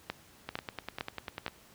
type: two click trains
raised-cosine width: 0.3 ms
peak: -20 / -17 dBFS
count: 11 / 4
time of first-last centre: 0.49-1.48 / 0.1-1.464 s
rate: 10.1 / 2.2 Hz
effects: pink hiss -58 dBFS RMS until 1.74 s + high-pass 60 Hz 12 dB/octave